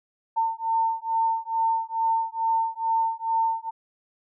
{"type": "beating tone pair", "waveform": "sine", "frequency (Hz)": [902, 904.3], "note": ["A5", "A5"], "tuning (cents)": [43, 47], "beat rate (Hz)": 2.3, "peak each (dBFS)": -25, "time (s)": [0.36, 3.71], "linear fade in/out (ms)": 20, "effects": []}